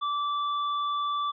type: tone with hard clipping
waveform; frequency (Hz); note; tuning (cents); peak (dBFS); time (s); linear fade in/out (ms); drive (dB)
sine; 1163; D6; -17; -28; 0.01-1.32; 20; 11
effects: resampled to 11025 Hz